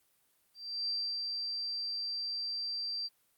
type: tone with ADSR envelope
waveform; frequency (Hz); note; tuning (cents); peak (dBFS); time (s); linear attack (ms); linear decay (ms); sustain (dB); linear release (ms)
sine; 4699; D8; 0; -31; 0.54-3.09; 340; 290; -3; 32
effects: white hiss -72 dBFS RMS until 3.37 s + Opus 32 kbps